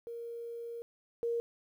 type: tone pair in turn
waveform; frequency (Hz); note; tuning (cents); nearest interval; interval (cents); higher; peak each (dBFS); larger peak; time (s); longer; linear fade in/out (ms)
sine; 468.1 / 468.1; A#4 / A#4; +7 / +7; unison; 0; neither; -39 / -30; second; 0.07-0.82 / 1.23-1.4; first; 0
effects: 11-bit